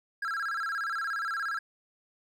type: tone with vibrato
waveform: triangle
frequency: 1480 Hz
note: F#6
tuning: in tune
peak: -28 dBFS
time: 0.22-1.59 s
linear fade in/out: 5 ms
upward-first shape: square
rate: 17 Hz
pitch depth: 170 cents each way
effects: none